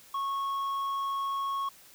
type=tone with tanh clipping; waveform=sine; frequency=1100 Hz; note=C#6; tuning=14 cents flat; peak=-30 dBFS; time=0.14-1.69 s; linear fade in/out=5 ms; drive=5 dB; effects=white hiss -55 dBFS RMS until 1.94 s